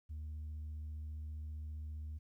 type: tone with vibrato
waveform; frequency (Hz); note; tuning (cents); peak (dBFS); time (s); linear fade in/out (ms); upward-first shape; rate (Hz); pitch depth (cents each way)
sine; 76.6; D#2; -27; -39; 0.09-2.19; 20; sine; 15; 10
effects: tanh soft clip ceiling -40 dBFS + 13-bit